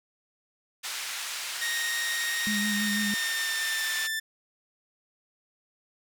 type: band-pass noise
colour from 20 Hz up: pink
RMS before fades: -35 dBFS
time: 0.83-4.08 s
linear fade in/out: 20 ms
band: 1700 to 10000 Hz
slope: 12 dB/octave
type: tone with pitch glide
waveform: sawtooth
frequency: 1864.7 to 1771.3 Hz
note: A#6 to A6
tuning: 0 to +11 cents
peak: -25 dBFS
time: 1.61-4.2 s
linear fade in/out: 10 ms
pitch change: -89 cents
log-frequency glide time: 2.6-3.95 s
type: tone with vibrato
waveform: sine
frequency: 207.7 Hz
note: G#3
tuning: in tune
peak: -28 dBFS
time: 2.47-3.14 s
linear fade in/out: 0 ms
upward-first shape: sine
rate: 6.1 Hz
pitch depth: 32 cents each way
effects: none